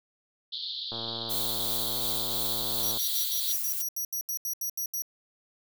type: band-pass noise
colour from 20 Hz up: white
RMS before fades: -36 dBFS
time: 0.52-3.53 s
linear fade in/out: 10 ms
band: 3300 to 4500 Hz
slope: 96 dB/octave
type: click train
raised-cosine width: 1 ms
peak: -26 dBFS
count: 237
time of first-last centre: 0.92-2.972 s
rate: 115 Hz
type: noise with tremolo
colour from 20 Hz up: violet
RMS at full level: -30 dBFS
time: 1.29-3.83 s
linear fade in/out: 20 ms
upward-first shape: triangle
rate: 2.8 Hz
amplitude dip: 30%
type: tone bursts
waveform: 10% pulse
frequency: 5790 Hz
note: F#8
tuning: 38 cents flat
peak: -24 dBFS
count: 14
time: 2.83-5.021 s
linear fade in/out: 2 ms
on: 85 ms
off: 77 ms
effects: none